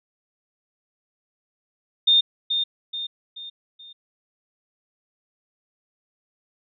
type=tone with echo; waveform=sine; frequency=3640 Hz; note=A#7; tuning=42 cents flat; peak=-13 dBFS; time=2.07-2.21 s; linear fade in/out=10 ms; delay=430 ms; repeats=4; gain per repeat=-7 dB; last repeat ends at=3.93 s; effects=none